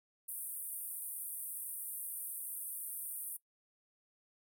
pink band-pass noise, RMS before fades -43 dBFS, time 0.28-3.37 s, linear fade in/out 10 ms, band 8900 to 16000 Hz, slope 96 dB/octave, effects noise-tail reverb RT60 0.1 s tail -19 dB re dry

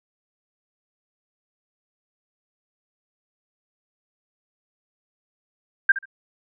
sine tone with echo, 1588 Hz, G6, 22 cents sharp, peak -10 dBFS, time 5.89-5.92 s, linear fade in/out 5 ms, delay 68 ms, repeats 2, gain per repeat -14 dB, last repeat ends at 6.056 s, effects none

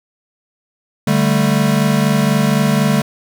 square chord, D suspended fourth, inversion none, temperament equal, 146.83 / 196 / 220 Hz, D3 / G3 / A3, 0 / 0 / 0 cents, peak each -17 dBFS, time 1.07-3.02 s, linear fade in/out 5 ms, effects none

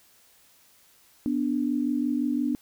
sine tone pair together, 246.9 / 292.7 Hz, B3 / D4, 0 / -6 cents, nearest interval minor third, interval 294 cents, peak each -26 dBFS, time 1.26-2.55 s, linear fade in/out 0 ms, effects white hiss -59 dBFS RMS until 2.61 s

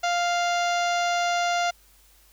harmonic tone with a mistuned harmonic, 698.5 Hz, F5, in tune, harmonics 1 / 2 / 3 / 4 / 5 / 6 / 7 / 8 / 9 / 10, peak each -23 / -29 / -33 / -35 / -37 / -39 / -40 / -41 / -42 / -43 dBFS, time 0.03-1.71 s, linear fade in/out 10 ms, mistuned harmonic 8, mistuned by +40 cents, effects added 50 Hz sine -58 dBFS peak until 2.32 s + white hiss -58 dBFS RMS until 2.32 s

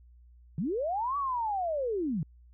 sine linear two-way sweep, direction up then down, 137.7 to 1158 to 137.7 Hz, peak -28 dBFS, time 0.58-2.23 s, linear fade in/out 2 ms, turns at 1.17 s, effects added 60 Hz sine -53 dBFS peak until 2.53 s

